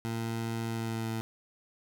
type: tone with pitch glide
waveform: 20% pulse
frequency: 114.4 to 112.5 Hz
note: A#2 to A2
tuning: -32 to +39 cents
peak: -27 dBFS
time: 0.05-1.21 s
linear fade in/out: 0 ms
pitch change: -29 cents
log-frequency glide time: 0.65-1.08 s
effects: none